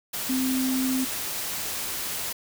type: tone in noise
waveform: sine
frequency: 260 Hz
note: C4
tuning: 11 cents flat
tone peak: -23 dBFS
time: 0.29-1.05 s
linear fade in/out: 10 ms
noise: white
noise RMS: -31 dBFS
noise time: 0.13-2.33 s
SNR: +5 dB
effects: none